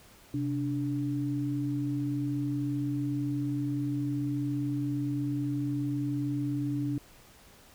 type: tone pair together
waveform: sine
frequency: 130.2 / 290.8 Hz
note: C3 / D4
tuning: -8 / -17 cents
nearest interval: octave + major second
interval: 1391 cents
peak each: -32 / -30 dBFS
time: 0.34-6.98 s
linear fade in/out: 2 ms
effects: pink hiss -56 dBFS RMS until 7.74 s